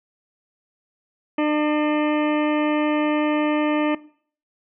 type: harmonic tone with a mistuned harmonic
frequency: 300.9 Hz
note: D4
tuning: 42 cents sharp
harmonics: 1 / 2 / 3 / 4 / 6 / 7 / 8 / 9 / 10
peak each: -19 / -25 / -29 / -31 / -35 / -36 / -37 / -38 / -39 dBFS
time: 1.38-3.95 s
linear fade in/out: 5 ms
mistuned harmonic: 9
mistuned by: -60 cents
effects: noise-tail reverb RT60 0.5 s tail -19 dB re dry